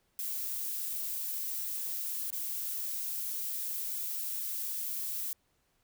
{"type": "noise with dropouts", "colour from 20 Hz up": "violet", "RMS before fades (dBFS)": -36, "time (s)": [0.19, 5.33], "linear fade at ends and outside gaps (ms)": 1, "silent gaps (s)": [2.304, 2.327], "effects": ["pink hiss -74 dBFS RMS until 5.83 s"]}